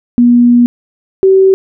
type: tone pair in turn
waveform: sine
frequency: 241.2 / 382.9 Hz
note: B3 / G4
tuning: -41 / -41 cents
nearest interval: minor sixth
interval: 800 cents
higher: second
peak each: -3 dBFS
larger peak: neither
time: 0.18-0.66 / 1.23-1.54 s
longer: first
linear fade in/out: 0 ms
effects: none